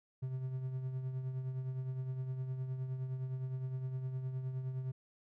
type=tone with tremolo; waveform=triangle; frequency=130 Hz; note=C3; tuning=11 cents flat; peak=-32 dBFS; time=0.22-4.92 s; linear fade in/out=10 ms; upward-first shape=triangle; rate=9.7 Hz; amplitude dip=55%; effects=none